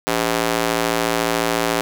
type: tone with high-pass filter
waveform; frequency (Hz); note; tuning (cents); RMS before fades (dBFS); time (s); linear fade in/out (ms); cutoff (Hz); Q
square; 57; A#1; -38; -20; 0.07-1.81; 0; 380; 0.74
effects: none